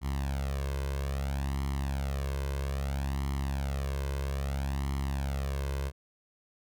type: tone with flanger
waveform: sawtooth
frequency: 68.7 Hz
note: C#2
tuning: 15 cents flat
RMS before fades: -32 dBFS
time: 0.01-5.92 s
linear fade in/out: 50 ms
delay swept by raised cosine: 0.96 to 1.96 ms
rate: 0.61 Hz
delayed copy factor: +0.75
effects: none